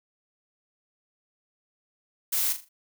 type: noise with echo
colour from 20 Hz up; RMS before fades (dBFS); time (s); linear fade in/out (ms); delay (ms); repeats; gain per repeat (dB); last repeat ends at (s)
blue; -26; 2.32-2.53; 10; 40; 4; -9; 2.69
effects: none